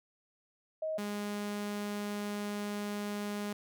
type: tone pair in turn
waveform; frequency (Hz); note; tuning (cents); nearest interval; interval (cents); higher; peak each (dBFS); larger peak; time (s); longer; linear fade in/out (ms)
sine / sawtooth; 630 / 206.1; D#5 / G#3; +21 / -13; octave + perfect fifth; 1934; first; -32 / -31; second; 0.82-0.98 / 0.98-3.53; second; 5
effects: none